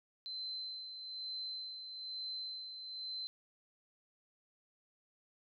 sine tone with tremolo, 4074 Hz, C8, 47 cents flat, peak -39 dBFS, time 0.26-3.27 s, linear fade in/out 0 ms, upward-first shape sine, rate 1.1 Hz, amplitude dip 50%, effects none

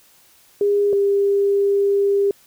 sine tone pair in turn, 406.8 / 400 Hz, G#4 / G4, -36 / +35 cents, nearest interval unison, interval 29 cents, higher first, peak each -14 / -14 dBFS, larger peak neither, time 0.61-0.93 / 0.93-2.31 s, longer second, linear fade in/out 2 ms, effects white hiss -53 dBFS RMS until 2.46 s

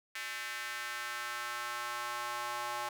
square tone with high-pass filter sweep, 120 Hz, B2, 49 cents flat, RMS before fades -39 dBFS, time 0.15-2.89 s, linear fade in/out 5 ms, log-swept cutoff 1900 to 910 Hz, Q 2.2, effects none

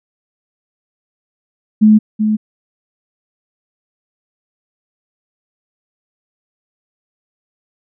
sine tone with echo, 214.6 Hz, A3, 43 cents flat, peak -4 dBFS, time 1.81-1.99 s, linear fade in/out 20 ms, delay 380 ms, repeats 1, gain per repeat -7 dB, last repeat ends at 2.37 s, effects none

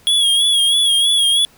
square tone with vibrato, 3322 Hz, G#7, in tune, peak -12 dBFS, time 0.07-1.45 s, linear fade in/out 0 ms, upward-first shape sine, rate 3.1 Hz, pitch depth 57 cents each way, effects pink hiss -50 dBFS RMS until 1.57 s

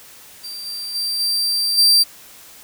40% pulse tone with level steps, 4699 Hz, D8, in tune, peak -28 / -25 / -19 / -16 / -9 dBFS, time 0.43-2.04 s, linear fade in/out 20 ms, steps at 0.65 / 0.94 / 1.19 / 1.77 s, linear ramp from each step 20 ms, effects white hiss -43 dBFS RMS until 2.63 s

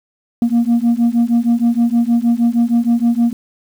sine beating tone pair, 232.1 / 238.5 Hz, A#3 / A#3, -7 / +40 cents, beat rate 6.4 Hz, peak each -12 dBFS, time 0.42-3.33 s, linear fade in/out 2 ms, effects tanh soft clip ceiling -8 dBFS + 7-bit

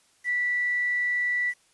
sine tone with quantisation, 1962 Hz, B6, 12 cents flat, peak -23 dBFS, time 0.24-1.54 s, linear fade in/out 50 ms, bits 8, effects white hiss -63 dBFS RMS until 1.73 s + resampled to 24000 Hz

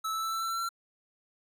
square tone with pitch steps, 1307 / 1315.3 / 1323.7 / 1332.2 / 1340.6 / 1349.2 / 1357.8 Hz, E6 / E6 / E6 / E6 / E6 / E6 / F6, -15 / -4 / +7 / +18 / +29 / +40 / -49 cents, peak -31 dBFS, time 0.04-0.691 s, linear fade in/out 10 ms, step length 93 ms, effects none

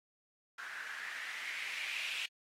violet noise with low-pass filter sweep, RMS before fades -42 dBFS, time 0.58-2.26 s, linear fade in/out 5 ms, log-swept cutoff 1500 to 2700 Hz, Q 5.2, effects AAC 48 kbps

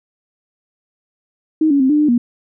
sine tone with pitch steps, 313.5 / 281.6 / 262.7 / 298.3 / 300.2 / 239.6 Hz, D#4 / C#4 / C4 / D4 / D4 / A#3, +13 / +27 / +7 / +27 / +38 / +48 cents, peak -10 dBFS, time 1.61-2.18 s, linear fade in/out 5 ms, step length 95 ms, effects none

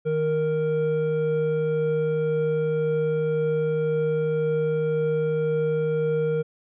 triangle tone pair together, 156.03 / 466.2 Hz, D#3 / A#4, +5 / 0 cents, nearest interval octave + perfect fifth, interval 1895 cents, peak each -25 / -20 dBFS, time 0.05-6.43 s, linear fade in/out 20 ms, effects resampled to 8000 Hz

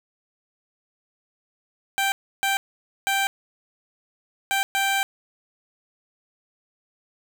15% pulse tone bursts at uneven times, 784 Hz, G5, in tune, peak -14 dBFS, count 5, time 1.98-2.12 / 2.43-2.57 / 3.07-3.27 / 4.51-4.63 / 4.75-5.03 s, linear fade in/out 0 ms, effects none

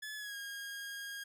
sawtooth tone with pitch glide, 1718 to 1628.1 Hz, A6 to G#6, -42 to -35 cents, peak -38 dBFS, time 0.02-1.24 s, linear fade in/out 10 ms, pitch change -93 cents, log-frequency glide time 0.16-0.36 s, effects none

